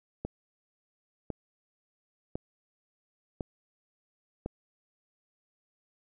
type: click train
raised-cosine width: 2 ms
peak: -20 dBFS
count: 5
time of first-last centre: 0.25-4.461 s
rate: 0.95 Hz
effects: none